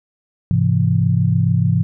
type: chord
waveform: sine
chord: Ab augmented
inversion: none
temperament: equal with one note detuned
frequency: 103.83 / 130.81 / 168.47 Hz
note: Ab2 / C3 / E3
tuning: 0 / 0 / +38 cents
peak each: -17 dBFS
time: 0.51-1.83 s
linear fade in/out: 0 ms
effects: none